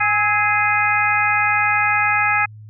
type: harmonic tone with a mistuned harmonic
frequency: 415.3 Hz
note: G#4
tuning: in tune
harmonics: 2 / 3 / 4 / 5 / 6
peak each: -21 / -21 / -21 / -21 / -21 dBFS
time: 0-2.46 s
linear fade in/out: 10 ms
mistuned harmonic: 3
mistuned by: +57 cents
effects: added 107 Hz sine -36 dBFS peak until 2.69 s